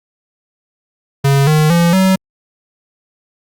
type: tone with pitch steps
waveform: square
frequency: 138.59 / 153.78 / 170.62 / 189.32 Hz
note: C#3 / D#3 / F3 / F#3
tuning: 0 / -20 / -40 / +40 cents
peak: -9 dBFS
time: 1.24-2.16 s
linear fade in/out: 10 ms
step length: 230 ms
effects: Opus 48 kbps